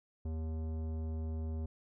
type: tone with tanh clipping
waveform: sine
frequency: 79.6 Hz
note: D#2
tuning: 40 cents sharp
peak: -37 dBFS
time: 0.25-1.66 s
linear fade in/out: 5 ms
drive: 15 dB
effects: none